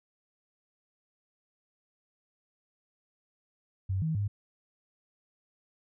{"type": "tone with pitch steps", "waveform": "sine", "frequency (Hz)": [95.3, 159.2, 102], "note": ["G2", "D#3", "G#2"], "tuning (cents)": [-48, 40, -31], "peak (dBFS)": -27, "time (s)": [3.89, 4.28], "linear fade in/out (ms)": 10, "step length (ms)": 130, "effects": []}